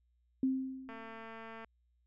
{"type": "tone with exponential decay", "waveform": "sine", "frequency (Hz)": 263, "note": "C4", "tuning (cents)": 9, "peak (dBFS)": -26, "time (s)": [0.43, 1.26], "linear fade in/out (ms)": 2, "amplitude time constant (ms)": 180}
{"type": "click train", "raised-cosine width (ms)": 0.5, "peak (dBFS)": -34, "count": 171, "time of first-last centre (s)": [0.89, 1.646], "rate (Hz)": 225}
{"effects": ["added 60 Hz sine -70 dBFS peak until 2.06 s"]}